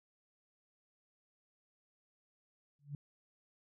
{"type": "tone with exponential growth", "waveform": "sine", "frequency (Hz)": 143.7, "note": "D3", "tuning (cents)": -37, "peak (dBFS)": -36, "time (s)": [2.79, 2.95], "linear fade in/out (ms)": 2, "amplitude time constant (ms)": 34, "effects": []}